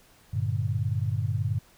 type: chord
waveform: sine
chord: G minor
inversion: none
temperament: equal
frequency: 98 / 116.54 / 146.83 Hz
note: G2 / Bb2 / D3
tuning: 0 / 0 / 0 cents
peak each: -28 / -28 / -32 dBFS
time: 0.33-1.59 s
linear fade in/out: 10 ms
effects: pink hiss -58 dBFS RMS until 1.77 s